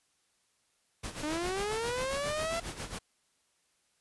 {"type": "noise with tremolo", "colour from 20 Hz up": "pink", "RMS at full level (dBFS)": -38, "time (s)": [1.03, 2.99], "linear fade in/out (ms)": 10, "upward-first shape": "sine", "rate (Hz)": 7.4, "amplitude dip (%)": 70}
{"type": "linear sweep", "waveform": "sawtooth", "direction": "up", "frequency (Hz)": [293.7, 680], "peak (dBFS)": -28, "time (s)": [1.23, 2.6], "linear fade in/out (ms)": 5}
{"effects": ["white hiss -73 dBFS RMS until 4 s", "resampled to 24000 Hz"]}